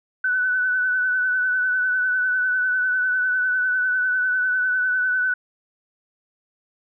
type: tone with vibrato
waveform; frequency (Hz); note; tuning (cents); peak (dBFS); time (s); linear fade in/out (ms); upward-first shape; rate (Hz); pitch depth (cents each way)
sine; 1500; F#6; +23; -18; 0.24-5.34; 5; triangle; 10; 38
effects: none